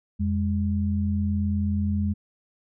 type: tone pair together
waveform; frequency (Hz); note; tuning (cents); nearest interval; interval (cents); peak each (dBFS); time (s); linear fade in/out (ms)
sine; 86.2 / 205; F2 / G#3; -22 / -22; octave + minor third; 1500; -24 / -25; 0.19-2.14; 20
effects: none